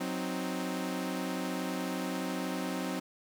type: chord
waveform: sawtooth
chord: C diminished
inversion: second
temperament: equal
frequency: 185 / 261.6 / 311.1 Hz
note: Gb3 / C4 / Eb4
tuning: 0 / 0 / 0 cents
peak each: -33 / -32 / -35 dBFS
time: 0-3 s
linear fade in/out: 10 ms
effects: none